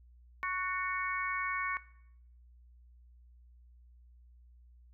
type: harmonic tone with a mistuned harmonic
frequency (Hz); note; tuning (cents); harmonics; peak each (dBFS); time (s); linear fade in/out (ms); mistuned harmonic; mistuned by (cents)
370; F#4; 0; 3 / 4 / 5 / 6; -35 / -41 / -39 / -38; 0.43-1.77; 0; 5; -27
effects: noise-tail reverb RT60 0.7 s tail -18 dB re dry + added 60 Hz sine -56 dBFS peak until 4.93 s